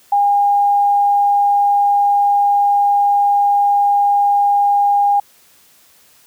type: tone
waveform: sine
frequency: 811 Hz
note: G#5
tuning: 41 cents flat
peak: -10 dBFS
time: 0.12-5.2 s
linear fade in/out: 5 ms
effects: white hiss -50 dBFS RMS until 6.26 s + high-pass 60 Hz 12 dB/octave